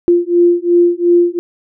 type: beating tone pair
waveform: sine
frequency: 346.5 / 349.3 Hz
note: F4 / F4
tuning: -14 / 0 cents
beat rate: 2.8 Hz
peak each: -11 dBFS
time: 0.08-1.39 s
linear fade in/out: 0 ms
effects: none